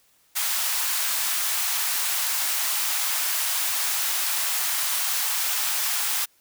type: high-pass noise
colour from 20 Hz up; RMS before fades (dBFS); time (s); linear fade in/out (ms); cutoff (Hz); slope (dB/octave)
white; -25; 0.35-6.26; 20; 760; 24
effects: white hiss -62 dBFS RMS until 6.4 s